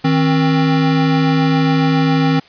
square tone pair together, 158.22 / 266.1 Hz, D#3 / C4, +29 / +29 cents, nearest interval major sixth, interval 900 cents, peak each -15 dBFS, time 0.04-2.4 s, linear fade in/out 10 ms, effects white hiss -45 dBFS RMS until 2.48 s + resampled to 11025 Hz

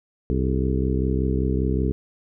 harmonic tone with a mistuned harmonic, 65.2 Hz, C2, 5 cents flat, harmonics 1 / 2 / 3 / 4 / 5 / 6 / 7, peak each -23 / -26 / -28 / -29 / -30 / -31 / -31 dBFS, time 0.3-1.92 s, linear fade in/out 0 ms, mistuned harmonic 7, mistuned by -92 cents, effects none

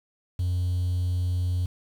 triangle tone, 90 Hz, F#2, 47 cents flat, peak -20 dBFS, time 0.39-1.66 s, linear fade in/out 5 ms, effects tanh soft clip ceiling -18 dBFS + 8-bit

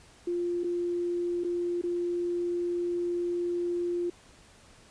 sine tone with dropouts, 349.2 Hz, F4, in tune, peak -27 dBFS, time 0.27-4.1 s, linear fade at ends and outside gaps 5 ms, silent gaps 0.636-0.642 / 1.438-1.445 / 1.815-1.836 s, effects pink hiss -56 dBFS RMS until 4.9 s + resampled to 22050 Hz

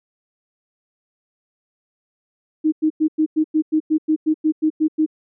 sine tone bursts, 311.8 Hz, D#4, 4 cents sharp, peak -13 dBFS, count 14, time 2.64-5.063 s, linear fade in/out 20 ms, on 83 ms, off 97 ms, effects none

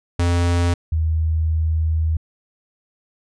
square / sine tone pair in turn, 86.8 / 79.75 Hz, F2 / D#2, -10 / +43 cents, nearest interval minor second, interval 147 cents, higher first, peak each -16 dBFS, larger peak neither, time 0.19-0.74 / 0.92-2.17 s, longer second, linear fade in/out 5 ms, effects resampled to 22050 Hz

